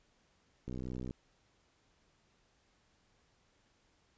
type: click train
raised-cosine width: 3 ms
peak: -29 dBFS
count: 28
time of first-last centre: 0.68-1.109 s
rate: 63 Hz
effects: pink hiss -72 dBFS RMS until 4.17 s + resampled to 16000 Hz